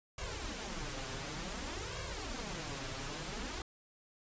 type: noise with flanger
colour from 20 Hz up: pink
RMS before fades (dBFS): -41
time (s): 0.18-3.62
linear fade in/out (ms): 2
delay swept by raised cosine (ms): 1.8 to 7.6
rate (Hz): 0.55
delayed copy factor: +0.95
effects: resampled to 16000 Hz